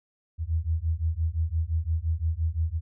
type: beating tone pair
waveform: sine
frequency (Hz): 78.5 / 84.3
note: D#2 / E2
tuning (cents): +16 / +39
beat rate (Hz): 5.8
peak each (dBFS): -27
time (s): 0.38-2.81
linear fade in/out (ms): 50
effects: none